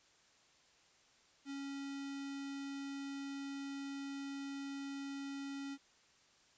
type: tone with notch filter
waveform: square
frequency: 277.2 Hz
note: C#4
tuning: in tune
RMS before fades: -44 dBFS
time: 1.45-5.78 s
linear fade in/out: 50 ms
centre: 670 Hz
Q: 0.98
effects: white hiss -68 dBFS RMS until 6.57 s + resampled to 16000 Hz